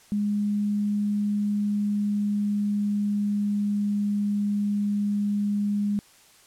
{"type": "tone with pitch glide", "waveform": "sine", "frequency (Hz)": [206.3, 204.9], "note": ["G#3", "G#3"], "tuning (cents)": [-11, -23], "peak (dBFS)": -22, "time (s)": [0.12, 5.99], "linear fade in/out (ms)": 0, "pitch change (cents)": -12, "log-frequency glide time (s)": [1.29, 4.21], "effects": ["white hiss -55 dBFS RMS until 6.46 s", "low-pass 11000 Hz 12 dB/octave"]}